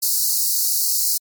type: high-pass noise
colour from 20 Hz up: white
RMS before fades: -19 dBFS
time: 0.02-1.18 s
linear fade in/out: 10 ms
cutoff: 4200 Hz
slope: 96 dB/octave
effects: MP3 96 kbps